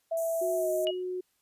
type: tone with pitch glide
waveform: sine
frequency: 659.3 to 628.1 Hz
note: E5 to D#5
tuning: 0 to +16 cents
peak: -27 dBFS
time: 0.11-0.91 s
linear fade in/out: 10 ms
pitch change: -84 cents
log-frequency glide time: 0.54-0.7 s
type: high-pass noise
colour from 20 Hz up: white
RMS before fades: -42 dBFS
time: 0.17-0.85 s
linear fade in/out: 2 ms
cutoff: 6100 Hz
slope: 96 dB/octave
type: tone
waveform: sine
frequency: 365.5 Hz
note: F#4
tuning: 21 cents flat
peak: -31 dBFS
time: 0.41-1.21 s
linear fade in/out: 10 ms
type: tone with exponential decay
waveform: sine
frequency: 2900 Hz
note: F#7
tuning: 35 cents flat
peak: -28 dBFS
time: 0.87-1.03 s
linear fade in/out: 0 ms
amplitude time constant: 33 ms
effects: white hiss -73 dBFS RMS until 1.41 s + resampled to 32000 Hz